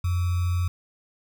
sine tone with sample-and-hold, 88.6 Hz, F2, 25 cents sharp, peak -21 dBFS, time 0.04-0.68 s, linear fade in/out 5 ms, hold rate 1225 Hz, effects none

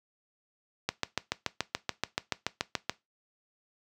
click train, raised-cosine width 0.2 ms, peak -10 dBFS, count 15, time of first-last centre 0.89-2.896 s, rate 6.98 Hz, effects noise-tail reverb RT60 0.2 s tail -19 dB re dry + high-pass 80 Hz 12 dB/octave

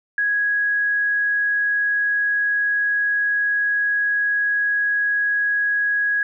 sine tone, 1661.2 Hz, G#6, in tune, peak -17 dBFS, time 0.18-6.23 s, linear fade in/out 2 ms, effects none

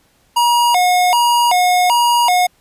square tone with vibrato, 830.6 Hz, G#5, in tune, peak -11 dBFS, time 0.36-2.47 s, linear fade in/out 10 ms, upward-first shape square, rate 1.3 Hz, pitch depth 240 cents each way, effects pink hiss -56 dBFS RMS until 2.6 s + resampled to 32000 Hz

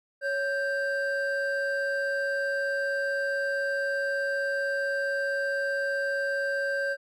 triangle tone pair together, 555.8 / 1572 Hz, C#5 / G6, +4 / +4 cents, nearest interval octave + tritone, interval 1800 cents, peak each -27 dBFS, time 0.21-6.97 s, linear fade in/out 50 ms, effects none

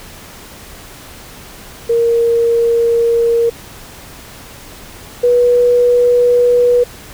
sine tone pair in turn, 466.2 / 486.7 Hz, A#4 / B4, 0 / -25 cents, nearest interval minor second, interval 75 cents, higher second, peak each -9 / -7 dBFS, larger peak second, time 1.89-3.5 / 5.23-6.84 s, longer neither, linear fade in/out 10 ms, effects pink hiss -35 dBFS RMS until 7.13 s

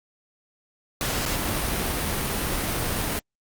pink noise with dropouts, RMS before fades -26 dBFS, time 1.01-3.19 s, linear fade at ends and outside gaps 0 ms, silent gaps 1.253-1.261 s, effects Opus 48 kbps

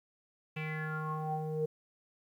square tone with low-pass filter sweep, 155.56 Hz, D#3, in tune, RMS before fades -36 dBFS, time 0.56-1.66 s, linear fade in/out 10 ms, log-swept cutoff 2600 to 460 Hz, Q 8.4, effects 11-bit

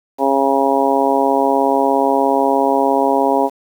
harmonic tone, 136.9 Hz, C#3, 21 cents flat, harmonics 2 / 3 / 4 / 5 / 6 / 7, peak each -19 / -19 / -19 / -19 / -19 / -19 dBFS, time 0.18-3.5 s, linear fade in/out 50 ms, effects 7-bit

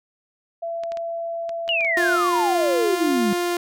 sine tone with pitch glide, 672 to 666.2 Hz, E5 to E5, +33 to +18 cents, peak -25 dBFS, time 0.62-2.17 s, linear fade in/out 10 ms, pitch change -15 cents, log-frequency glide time 1.62-1.79 s
clicks, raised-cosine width 0.2 ms, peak -21 dBFS, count 12, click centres 0.836 / 0.92 / 0.972 / 1.493 / 1.679 / 1.808 / 1.848 / 2.028 / 2.088 / 2.132 / 2.358 / 2.397 s
sine exponential sweep, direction down, 2954 to 195 Hz, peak -19 dBFS, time 1.69-3.33 s, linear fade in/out 0 ms
sawtooth tone with vibrato, 349.2 Hz, F4, in tune, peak -17 dBFS, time 1.97-3.57 s, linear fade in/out 2 ms, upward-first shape sine, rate 0.96 Hz, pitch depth 12 cents each way
effects none

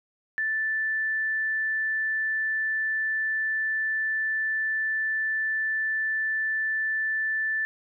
sine tone, 1760 Hz, A6, in tune, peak -24 dBFS, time 0.38-7.65 s, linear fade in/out 0 ms, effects none

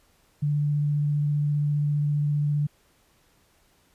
sine tone with vibrato, 146.83 Hz, D3, in tune, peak -21 dBFS, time 0.42-2.67 s, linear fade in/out 10 ms, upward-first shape sine, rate 15 Hz, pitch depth 10 cents each way, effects pink hiss -63 dBFS RMS until 3.94 s + resampled to 32000 Hz

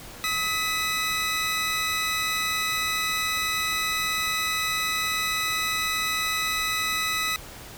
20% pulse tone pair together, 1272 / 1993.2 Hz, D#6 / B6, +38 / +15 cents, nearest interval minor sixth, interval 777 cents, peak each -22 dBFS, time 0.24-7.36 s, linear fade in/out 0 ms, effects pink hiss -42 dBFS RMS until 7.77 s

